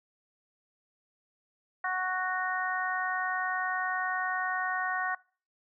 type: harmonic tone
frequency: 370 Hz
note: F#4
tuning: in tune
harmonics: 2 / 3 / 4 / 5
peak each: -34 / -34 / -34 / -34 dBFS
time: 1.84-5.15 s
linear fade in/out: 5 ms
effects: noise-tail reverb RT60 0.4 s tail -23 dB re dry